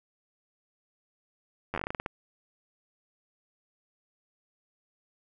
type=slowing click train; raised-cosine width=0.5 ms; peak=-17 dBFS; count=12; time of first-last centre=1.74-2.062 s; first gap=10 ms; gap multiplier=1.2; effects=none